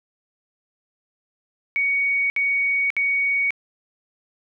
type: tone bursts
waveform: sine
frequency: 2239 Hz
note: C#7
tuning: 17 cents sharp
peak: -18 dBFS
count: 3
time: 1.76-3.506 s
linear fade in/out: 0 ms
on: 540 ms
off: 63 ms
effects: none